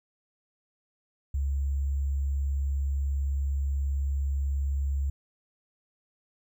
sine tone with sample-and-hold, 69.3 Hz, C#2, in tune, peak -25 dBFS, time 1.34-5.1 s, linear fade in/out 5 ms, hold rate 7350 Hz, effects none

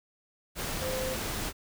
sine tone in noise, 518 Hz, C5, 17 cents flat, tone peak -32 dBFS, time 0.8-1.17 s, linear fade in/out 50 ms, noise pink, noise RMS -34 dBFS, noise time 0.55-1.53 s, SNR -1 dB, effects none

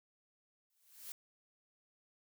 blue noise with exponential growth, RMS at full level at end -44 dBFS, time 0.7-1.12 s, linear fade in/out 1 ms, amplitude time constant 91 ms, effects none

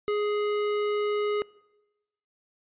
triangle tone with hard clipping, 416.7 Hz, G#4, 6 cents sharp, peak -26 dBFS, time 0.08-1.42 s, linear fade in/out 0 ms, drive 18 dB, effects noise-tail reverb RT60 1.0 s tail -23 dB re dry + resampled to 8000 Hz

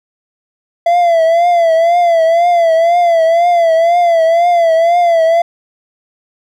triangle tone with vibrato, 676 Hz, E5, 43 cents sharp, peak -5 dBFS, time 0.86-5.42 s, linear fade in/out 5 ms, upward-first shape triangle, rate 2 Hz, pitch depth 85 cents each way, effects none

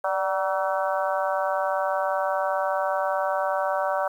harmonic tone with a mistuned harmonic, 189.8 Hz, F#3, 44 cents sharp, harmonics 3 / 4 / 5 / 6 / 7 / 8, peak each -26 / -28 / -30 / -32 / -33 / -34 dBFS, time 0.04-4.08 s, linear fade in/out 5 ms, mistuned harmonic 3, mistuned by +45 cents, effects 9-bit

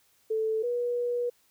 sine tone pair in turn, 440 / 484 Hz, A4 / B4, 0 / -35 cents, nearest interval major second, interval 165 cents, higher second, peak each -25 / -26 dBFS, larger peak first, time 0.3-0.63 / 0.63-1.3 s, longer second, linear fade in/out 10 ms, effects white hiss -66 dBFS RMS until 1.5 s

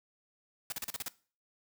white noise bursts, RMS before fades -37 dBFS, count 7, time 0.7-1.083 s, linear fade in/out 2 ms, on 23 ms, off 37 ms, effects noise-tail reverb RT60 0.4 s tail -20 dB re dry

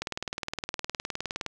click train, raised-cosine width 0.2 ms, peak -14 dBFS, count 29, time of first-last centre 0.02-1.463 s, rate 19.4 Hz, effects none

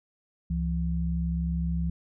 sine tone pair together, 67.91 / 169 Hz, C#2 / E3, -35 / +43 cents, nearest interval octave + major third, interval 1578 cents, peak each -28 dBFS, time 0.5-1.9 s, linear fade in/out 5 ms, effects none

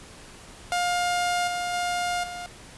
sawtooth tone with level steps, 708 Hz, F5, 23 cents sharp, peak -19 / -23 / -21 / -30 dBFS, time 0.72-2.46 s, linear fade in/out 0 ms, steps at 1.47 / 1.73 / 2.23 s, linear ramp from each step 10 ms, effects pink hiss -46 dBFS RMS until 2.77 s + resampled to 24000 Hz

